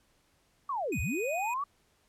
sine linear two-way sweep, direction down then up, 1174.7 to 55 to 1174.7 Hz, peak -30 dBFS, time 0.69-1.64 s, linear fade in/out 5 ms, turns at 1 s
square tone, 2489 Hz, D#7, in tune, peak -36 dBFS, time 0.92-1.54 s, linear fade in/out 5 ms
effects pink hiss -69 dBFS RMS until 2.08 s + low-pass 12000 Hz 12 dB/octave

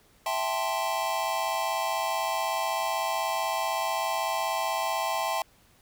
square chord, A minor seventh, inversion second, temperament equal, 659.3 / 784 / 880 / 1046.5 Hz, E5 / G5 / A5 / C6, 0 / 0 / 0 / 0 cents, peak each -33 dBFS, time 0.26-5.42 s, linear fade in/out 2 ms, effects pink hiss -61 dBFS RMS until 5.81 s

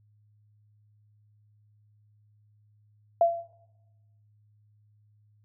sine tone with exponential decay, 679 Hz, F5, 49 cents flat, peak -15 dBFS, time 3.21-3.53 s, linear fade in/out 2 ms, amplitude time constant 69 ms, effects noise-tail reverb RT60 1.0 s tail -18 dB re dry + added 105 Hz sine -60 dBFS peak until 5.44 s

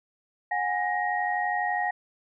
sine tone cluster, 728 / 820 / 1882 Hz, F#5 / G#5 / A#6, -28 / -22 / +16 cents, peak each -29 dBFS, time 0.51-1.91 s, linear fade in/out 5 ms, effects none

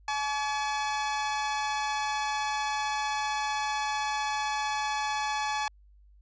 sawtooth tone pair together, 852.6 / 1142 Hz, G#5 / D6, +45 / -49 cents, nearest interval perfect fourth, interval 506 cents, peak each -25 / -32 dBFS, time 0.08-5.68 s, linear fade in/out 2 ms, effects added 50 Hz sine -54 dBFS peak until 6.21 s + resampled to 16000 Hz

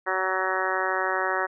harmonic tone, 187.7 Hz, F#3, 25 cents sharp, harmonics 2 / 3 / 4 / 5 / 6 / 7 / 8 / 9 / 10, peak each -32 / -32 / -32 / -32 / -32 / -32 / -32 / -32 / -32 dBFS, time 0.06-1.47 s, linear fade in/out 20 ms, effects none

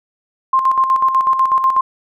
sine tone with tremolo, 1055 Hz, C6, 14 cents sharp, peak -9 dBFS, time 0.53-1.81 s, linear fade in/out 5 ms, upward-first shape square, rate 8.1 Hz, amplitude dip 55%, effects none

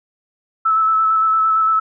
sine tone with vibrato, 1308 Hz, E6, 14 cents flat, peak -12 dBFS, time 0.65-1.8 s, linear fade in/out 10 ms, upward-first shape square, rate 8.8 Hz, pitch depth 14 cents each way, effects none

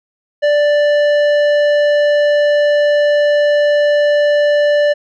sine tone with tanh clipping, 587.3 Hz, D5, in tune, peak -11 dBFS, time 0.42-4.94 s, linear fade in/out 20 ms, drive 12 dB, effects none

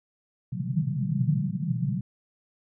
pink band-pass noise, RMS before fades -27 dBFS, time 0.52-2.01 s, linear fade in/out 5 ms, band 120 to 200 Hz, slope 96 dB/octave, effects none

